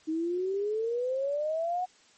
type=exponential sweep; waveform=sine; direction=up; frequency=311.1 to 743 Hz; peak=-27 dBFS; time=0.07-1.86 s; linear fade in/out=20 ms; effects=white hiss -60 dBFS RMS until 2.17 s + MP3 32 kbps